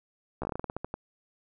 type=slowing click train; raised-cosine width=1 ms; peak=-19 dBFS; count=13; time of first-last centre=0.42-0.941 s; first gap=14 ms; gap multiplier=1.19; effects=none